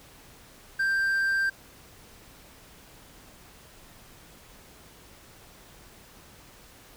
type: tone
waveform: triangle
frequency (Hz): 1577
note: G6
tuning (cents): +10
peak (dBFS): -21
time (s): 0.79-1.5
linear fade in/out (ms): 10
effects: pink hiss -52 dBFS RMS until 6.96 s